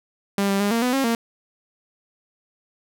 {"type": "tone with pitch steps", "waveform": "sawtooth", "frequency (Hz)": [199.1, 197, 203.1, 231, 249.5, 270.1, 231.1], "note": ["G3", "G3", "G#3", "A#3", "B3", "C#4", "A#3"], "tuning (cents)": [27, 9, -38, -16, 18, -45, -15], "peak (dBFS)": -15, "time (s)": [0.38, 1.15], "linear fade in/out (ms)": 2, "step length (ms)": 110, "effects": []}